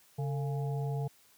harmonic tone with a mistuned harmonic, 138.8 Hz, C#3, 3 cents sharp, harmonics 1 / 3 / 5 / 6, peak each -31 / -41 / -45 / -47 dBFS, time 0.18-1.08 s, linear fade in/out 10 ms, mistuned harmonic 3, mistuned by +120 cents, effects white hiss -63 dBFS RMS until 1.37 s + high-pass 60 Hz 12 dB/octave

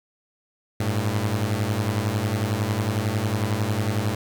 sawtooth beating tone pair, 100.3 / 111.3 Hz, G2 / A2, +40 / +20 cents, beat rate 11 Hz, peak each -21 dBFS, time 0.8-4.15 s, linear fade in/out 5 ms, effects 8-bit

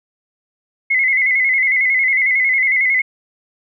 sine tone with vibrato, 2093 Hz, C7, in tune, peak -12 dBFS, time 0.9-3.02 s, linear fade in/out 10 ms, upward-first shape square, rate 11 Hz, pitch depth 59 cents each way, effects none

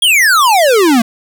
square exponential sweep, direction down, 3362 to 220 Hz, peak -7 dBFS, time 0.02-1.02 s, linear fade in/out 5 ms, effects 8-bit

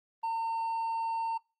sine tone with hard clipping, 909 Hz, A#5, 44 cents flat, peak -30 dBFS, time 0.23-1.38 s, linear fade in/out 10 ms, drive 2 dB, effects noise-tail reverb RT60 0.3 s tail -26 dB re dry + Opus 24 kbps

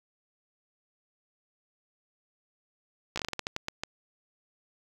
slowing click train, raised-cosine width 0.2 ms, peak -14 dBFS, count 12, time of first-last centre 3.16-3.835 s, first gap 15 ms, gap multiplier 1.26, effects 7-bit

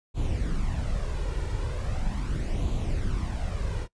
brown noise with flanger, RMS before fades -28 dBFS, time 0.14-3.88 s, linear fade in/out 50 ms, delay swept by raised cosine 0.28 to 2.18 ms, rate 0.39 Hz, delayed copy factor +0.55, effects noise-tail reverb RT60 0.1 s tail -20 dB re dry + resampled to 22050 Hz

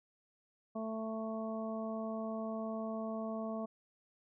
harmonic tone, 221.4 Hz, A3, 11 cents sharp, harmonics 1 / 2 / 3 / 4 / 5, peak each -39 / -46 / -41 / -54 / -48 dBFS, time 0.75-3.66 s, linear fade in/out 10 ms, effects none

